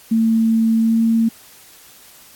sine tone with pitch glide, 224.9 to 226.9 Hz, A3 to A#3, +38 to -47 cents, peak -12 dBFS, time 0.11-1.29 s, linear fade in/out 10 ms, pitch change +15 cents, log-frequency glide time 0.81-0.98 s, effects white hiss -45 dBFS RMS until 2.35 s + AAC 64 kbps

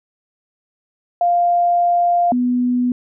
sine tone pair in turn, 698.5 / 247 Hz, F5 / B3, 0 / 0 cents, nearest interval octave + tritone, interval 1800 cents, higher first, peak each -12 / -14 dBFS, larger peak first, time 1.21-2.32 / 2.32-2.92 s, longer first, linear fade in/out 2 ms, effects none

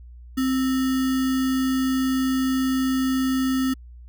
sine tone with sample-and-hold, 261.6 Hz, C4, in tune, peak -19 dBFS, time 0.37-3.74 s, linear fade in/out 10 ms, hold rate 1575 Hz, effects added 60 Hz sine -40 dBFS peak until 4.08 s

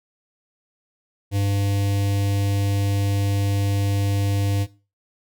square tone with notch filter, 100 Hz, G2, 35 cents sharp, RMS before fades -21 dBFS, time 1.31-4.67 s, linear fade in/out 50 ms, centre 1300 Hz, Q 0.91, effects noise-tail reverb RT60 0.3 s tail -17 dB re dry

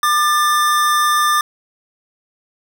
square tone pair together, 1199 / 1757.9 Hz, D6 / A6, +36 / -2 cents, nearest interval perfect fifth, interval 662 cents, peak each -14 / -21 dBFS, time 0.03-1.41 s, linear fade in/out 2 ms, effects none

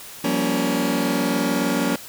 sawtooth chord, G half-diminished seventh, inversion third, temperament just, 176.4 / 196 / 235.2 / 282.2 Hz, F3 / G3 / Bb3 / Db4, +18 / 0 / +16 / +31 cents, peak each -23 / -24 / -20 / -19 dBFS, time 0.24-1.96 s, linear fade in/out 5 ms, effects white hiss -39 dBFS RMS until 2.08 s

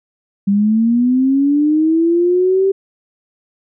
sine linear sweep, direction up, 196 to 392 Hz, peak -10 dBFS, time 0.47-2.72 s, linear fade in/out 10 ms, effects none

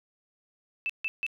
sine tone bursts, 2637 Hz, E7, in tune, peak -27 dBFS, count 3, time 0.86-1.265 s, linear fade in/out 0 ms, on 35 ms, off 150 ms, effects none

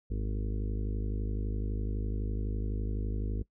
harmonic tone, 51.91 Hz, G#1, in tune, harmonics 1 / 2 / 4 / 5 / 6 / 7 / 8 / 9, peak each -31 / -37 / -43 / -45 / -47 / -48 / -49 / -50 dBFS, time 0.1-3.43 s, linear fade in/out 10 ms, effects noise-tail reverb RT60 0.1 s tail -21 dB re dry

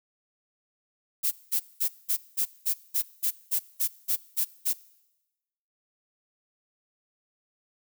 violet noise bursts, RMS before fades -25 dBFS, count 13, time 1.23-4.735 s, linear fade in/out 20 ms, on 85 ms, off 200 ms, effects noise-tail reverb RT60 1.0 s tail -21 dB re dry

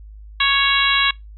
harmonic tone, 554.4 Hz, C#5, in tune, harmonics 2 / 3 / 4 / 5 / 6 / 7, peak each -21 / -21 / -21 / -21 / -21 / -21 dBFS, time 0.4-1.11 s, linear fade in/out 5 ms, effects noise-tail reverb RT60 0.2 s tail -25 dB re dry + added 52 Hz sine -36 dBFS peak until 1.37 s

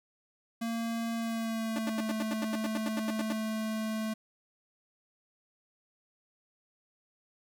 square tone with pitch glide, 229.5 to 218.8 Hz, A#3 to A3, -27 to -9 cents, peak -32 dBFS, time 0.61-4.14 s, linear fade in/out 10 ms, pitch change -82 cents, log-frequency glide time 1.15-2.11 s
sawtooth tone bursts, 293.7 Hz, D4, in tune, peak -28 dBFS, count 15, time 1.76-3.326 s, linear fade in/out 2 ms, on 26 ms, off 84 ms
effects none

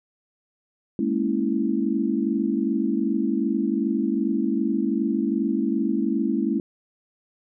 sine chord, A# half-diminished seventh, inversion third, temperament equal with one note detuned, 207.7 / 230.3 / 277.2 / 329.6 Hz, G#3 / A#3 / C#4 / E4, 0 / -21 / 0 / 0 cents, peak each -26 dBFS, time 0.99-6.6 s, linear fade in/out 2 ms, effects none

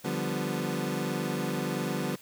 25% pulse chord, G dominant seventh, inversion second, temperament equal, 146.83 / 174.61 / 196 / 246.9 Hz, D3 / F3 / G3 / B3, 0 / 0 / 0 / 0 cents, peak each -31 dBFS, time 0.04-2.16 s, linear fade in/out 10 ms, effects white hiss -54 dBFS RMS until 2.21 s + high-pass 80 Hz 12 dB/octave

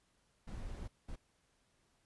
brown noise bursts at uneven times, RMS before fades -44 dBFS, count 2, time 0.47-0.88 / 1.08-1.16 s, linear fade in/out 10 ms, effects pink hiss -75 dBFS RMS until 2.05 s + resampled to 24000 Hz

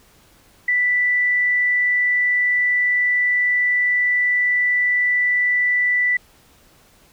sine tone, 1975.5 Hz, B6, in tune, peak -15 dBFS, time 0.68-6.17 s, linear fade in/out 5 ms, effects pink hiss -53 dBFS RMS until 7.12 s

